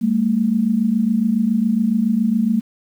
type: tone pair together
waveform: sine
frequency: 199.8 / 227 Hz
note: G3 / A#3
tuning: +33 / -46 cents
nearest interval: major second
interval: 221 cents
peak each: -19 / -16 dBFS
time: 0.01-2.61 s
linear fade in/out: 20 ms
effects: 8-bit